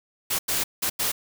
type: noise bursts at uneven times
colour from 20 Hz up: white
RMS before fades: -25 dBFS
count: 4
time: 0.3-0.39 / 0.48-0.64 / 0.82-0.9 / 0.99-1.12 s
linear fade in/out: 10 ms
effects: none